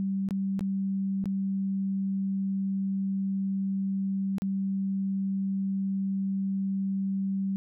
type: tone with dropouts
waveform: sine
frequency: 194.2 Hz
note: G3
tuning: 16 cents flat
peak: -26 dBFS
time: 0-7.56 s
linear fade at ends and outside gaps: 0 ms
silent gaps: 0.288-0.308 / 0.593-0.608 / 1.241-1.257 / 4.383-4.42 s
effects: none